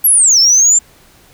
sine linear two-way sweep, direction down then up, 11840 to 5230 to 7340 Hz, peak -4 dBFS, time 0.04-0.79 s, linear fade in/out 10 ms, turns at 0.39 s, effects tanh soft clip ceiling -3 dBFS + pink hiss -46 dBFS RMS until 1.33 s

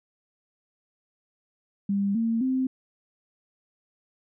sine tone with pitch steps, 199.5 / 227.8 / 260.2 Hz, G3 / A#3 / C4, +31 / -40 / -9 cents, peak -22 dBFS, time 1.89-2.67 s, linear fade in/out 5 ms, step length 260 ms, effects none

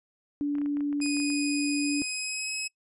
sine tone, 289.1 Hz, D4, 27 cents flat, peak -25 dBFS, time 0.41-2.02 s, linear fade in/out 0 ms
clicks, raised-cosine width 0.5 ms, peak -32 dBFS, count 12, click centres 0.553 / 0.584 / 0.616 / 0.66 / 0.77 / 0.807 / 0.928 / 1.003 / 1.061 / 1.169 / 1.201 / 1.302 s
15% pulse tone with pitch glide, 2489 to 2559 Hz, D#7 to D#7, 0 to +48 cents, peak -23 dBFS, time 1.01-2.68 s, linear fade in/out 10 ms, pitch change +48 cents, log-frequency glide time 1.8-2.55 s
effects noise-tail reverb RT60 0.1 s tail -23 dB re dry + resampled to 24000 Hz

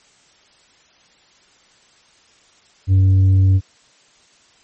triangle tone with tanh clipping, 95.3 Hz, G2, 48 cents flat, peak -10 dBFS, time 2.87-3.61 s, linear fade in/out 50 ms, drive 8 dB, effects white hiss -53 dBFS RMS until 4.63 s + MP3 32 kbps

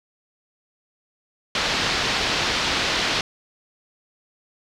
white low-pass noise, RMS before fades -23 dBFS, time 1.55-3.21 s, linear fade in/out 2 ms, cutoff 4700 Hz, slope 24 dB/octave, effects none

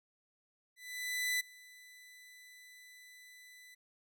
sawtooth tone with ADSR envelope, 1994 Hz, B6, 16 cents sharp, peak -27 dBFS, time 0.76-3.75 s, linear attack 640 ms, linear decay 13 ms, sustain -24 dB, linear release 11 ms, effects none

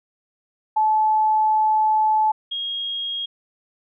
sine tone pair in turn, 865 / 3266 Hz, A5 / G#7, -30 / -30 cents, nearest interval octave + major seventh, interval 2300 cents, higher second, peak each -15 / -24 dBFS, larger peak first, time 0.76-2.32 / 2.51-3.26 s, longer first, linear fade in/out 10 ms, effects none

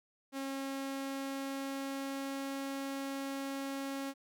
sawtooth tone with pitch glide, 271.7 to 273.7 Hz, C#4 to C#4, -35 to -22 cents, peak -33 dBFS, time 0.32-4.14 s, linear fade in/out 50 ms, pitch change +13 cents, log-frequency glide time 0.44-2.54 s, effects none

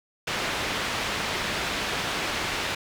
white low-pass noise, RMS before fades -29 dBFS, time 0.27-2.75 s, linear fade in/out 5 ms, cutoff 3100 Hz, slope 12 dB/octave, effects none

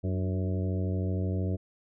harmonic tone with a mistuned harmonic, 93 Hz, F#2, 9 cents sharp, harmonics 1 / 2 / 3 / 4 / 5 / 6 / 7, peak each -28 / -34 / -38 / -40 / -42 / -44 / -45 dBFS, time 0.03-1.57 s, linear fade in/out 20 ms, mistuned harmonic 3, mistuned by +62 cents, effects none

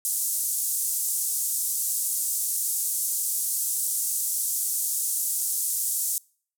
pink band-pass noise, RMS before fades -27 dBFS, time 0.05-6.18 s, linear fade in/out 0 ms, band 7600 to 14000 Hz, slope 24 dB/octave, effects noise-tail reverb RT60 0.5 s tail -26 dB re dry

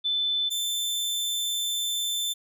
sine / sawtooth tone pair in turn, 3520 / 3542 Hz, A7 / A7, 0 / +11 cents, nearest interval unison, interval 11 cents, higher second, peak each -23 dBFS, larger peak neither, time 0.04-0.5 / 0.5-2.34 s, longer second, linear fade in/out 20 ms, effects none

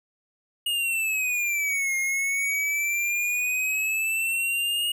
square exponential two-way sweep, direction down then up, 2873 to 2134 to 2873 Hz, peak -24 dBFS, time 0.66-4.92 s, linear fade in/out 5 ms, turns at 1.96 s, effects none

